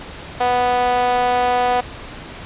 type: tone with high-pass filter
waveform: sawtooth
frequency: 246.9 Hz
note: B3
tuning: in tune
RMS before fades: -17 dBFS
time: 0.4-1.81 s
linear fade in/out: 10 ms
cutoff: 650 Hz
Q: 6.1
effects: pink hiss -34 dBFS RMS until 2.45 s + resampled to 8000 Hz